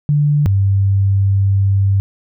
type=tone pair in turn; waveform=sine; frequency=146.83 / 98.17 Hz; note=D3 / G2; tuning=0 / +3 cents; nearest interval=perfect fifth; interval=697 cents; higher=first; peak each=-10 dBFS; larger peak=neither; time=0.09-0.46 / 0.46-2 s; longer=second; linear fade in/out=0 ms; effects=none